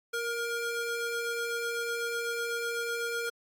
40% pulse ring-modulated tone, 942 Hz, A#5, 18 cents sharp, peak -27 dBFS, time 0.13-3.3 s, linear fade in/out 10 ms, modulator 475 Hz, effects AAC 64 kbps

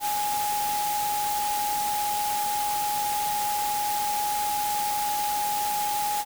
sine tone in noise, 830.6 Hz, G#5, in tune, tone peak -25 dBFS, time 0-6.25 s, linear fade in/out 50 ms, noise white, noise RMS -32 dBFS, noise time 0-6.25 s, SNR +4 dB, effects none

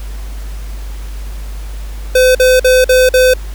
square tone bursts, 510 Hz, C5, 44 cents flat, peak -6 dBFS, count 5, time 2.15-3.338 s, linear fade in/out 5 ms, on 200 ms, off 47 ms, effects added 50 Hz sine -21 dBFS peak until 3.54 s + pink hiss -37 dBFS RMS until 3.54 s

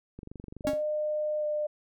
click train, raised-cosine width 3 ms, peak -29 dBFS, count 14, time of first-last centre 0.19-0.734 s, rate 23.9 Hz
sine tone with pitch glide, 606 to 600.8 Hz, D#5 to D5, -46 to +39 cents, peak -27 dBFS, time 0.64-1.67 s, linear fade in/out 10 ms, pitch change -15 cents, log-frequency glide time 1.39-1.45 s
45% pulse tone with exponential decay, 277.2 Hz, C#4, in tune, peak -24 dBFS, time 0.67-0.83 s, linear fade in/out 0 ms, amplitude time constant 34 ms
effects none

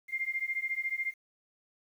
sine beating tone pair, 2102 / 2116 Hz, C7 / C7, +7 / +19 cents, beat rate 14 Hz, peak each -34 / -34 dBFS, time 0.08-1.14 s, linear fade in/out 50 ms, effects 10-bit

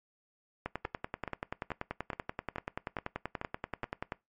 two click trains, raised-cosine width 0.5 ms, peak -19 / -21 dBFS, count 37 / 8, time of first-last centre 0.66-4.122 / 0.85-3.841 s, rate 10.4 / 2.34 Hz, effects noise-tail reverb RT60 0.2 s tail -21 dB re dry + MP3 48 kbps

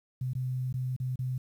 sine tone with dropouts, 128 Hz, C3, 38 cents flat, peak -29 dBFS, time 0.21-1.38 s, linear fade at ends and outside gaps 5 ms, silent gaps 0.334-0.351 / 0.727-0.74 / 0.964-1 / 1.158-1.19 s, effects 10-bit

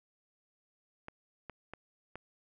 clicks, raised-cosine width 0.5 ms, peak -28 dBFS, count 4, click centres 1.084 / 1.497 / 1.736 / 2.156 s, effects none

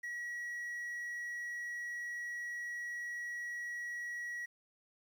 triangle tone with quantisation, 1919 Hz, A#6, 50 cents sharp, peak -37 dBFS, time 0.03-4.46 s, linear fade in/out 10 ms, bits 11, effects none

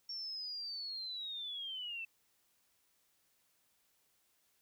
sine linear sweep, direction down, 5500 to 2637 Hz, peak -40 dBFS, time 0.09-2.05 s, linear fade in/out 5 ms, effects white hiss -75 dBFS RMS until 4.61 s

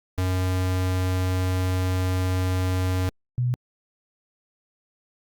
square / sine tone pair in turn, 92.3 / 123.48 Hz, F#2 / B2, -4 / 0 cents, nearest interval perfect fourth, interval 504 cents, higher second, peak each -22 / -20 dBFS, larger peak second, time 0.18-3.09 / 3.38-3.54 s, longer first, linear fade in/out 0 ms, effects Opus 48 kbps

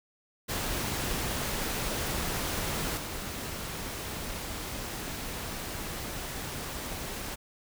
pink noise with level steps, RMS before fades -32 / -37 dBFS, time 0.48-7.36 s, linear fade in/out 20 ms, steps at 2.97 s, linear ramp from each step 5 ms, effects none

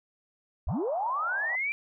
sine linear sweep, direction up, 42.25 to 2378 Hz, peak -27 dBFS, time 0.67-1.72 s, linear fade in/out 0 ms
white band-pass noise, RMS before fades -41 dBFS, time 0.68-1.56 s, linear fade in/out 10 ms, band 620 to 1000 Hz, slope 48 dB/octave
effects none

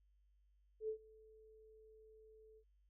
sine tone with ADSR envelope, 436.3 Hz, A4, 15 cents flat, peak -37 dBFS, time 0.8-2.64 s, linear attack 86 ms, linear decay 89 ms, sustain -24 dB, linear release 66 ms, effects added 50 Hz sine -70 dBFS peak until 2.89 s

